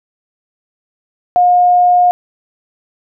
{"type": "tone", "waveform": "sine", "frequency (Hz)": 715, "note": "F5", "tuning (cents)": 41, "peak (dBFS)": -6, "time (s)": [1.36, 2.11], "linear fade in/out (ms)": 0, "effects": []}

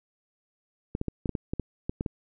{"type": "clicks", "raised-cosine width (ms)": 3, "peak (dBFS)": -16, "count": 11, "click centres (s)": [0.951, 1.014, 1.083, 1.258, 1.293, 1.352, 1.535, 1.597, 1.895, 2.009, 2.062], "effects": []}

